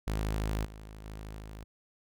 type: tone with level steps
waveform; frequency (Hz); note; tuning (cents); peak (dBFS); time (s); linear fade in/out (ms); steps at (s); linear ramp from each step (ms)
sawtooth; 53; G#1; +36; -26 / -41 / -37 / -39; 0.07-1.64; 5; 0.64 / 1.04 / 1.39; 20
effects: none